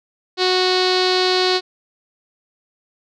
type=tone with low-pass filter; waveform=sawtooth; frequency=368.4 Hz; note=F#4; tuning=7 cents flat; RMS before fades=-17 dBFS; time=0.37-1.61 s; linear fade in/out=50 ms; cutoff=4300 Hz; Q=6.4; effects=none